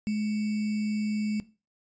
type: tone with sample-and-hold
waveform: sine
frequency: 212.1 Hz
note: G#3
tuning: 37 cents sharp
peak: -25 dBFS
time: 0.07-1.4 s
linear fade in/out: 0 ms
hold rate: 2450 Hz
effects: noise-tail reverb RT60 0.3 s tail -17 dB re dry + resampled to 16000 Hz